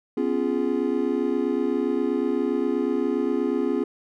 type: chord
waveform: triangle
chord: C# dominant seventh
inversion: third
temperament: just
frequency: 249.5 / 277.2 / 346.5 / 415.8 Hz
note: B3 / C#4 / E#4 / G#4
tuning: +18 / 0 / -14 / +2 cents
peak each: -25 dBFS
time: 0.17-3.84 s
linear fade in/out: 5 ms
effects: none